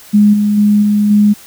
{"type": "tone with level steps", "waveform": "sine", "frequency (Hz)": 207.7, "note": "G#3", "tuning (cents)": 0, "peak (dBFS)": [-4, -9, -6, -8, -5], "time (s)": [0.13, 1.34], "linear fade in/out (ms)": 20, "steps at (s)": [0.33, 0.57, 0.82, 1.1], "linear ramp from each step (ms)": 10, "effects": ["white hiss -38 dBFS RMS until 1.46 s"]}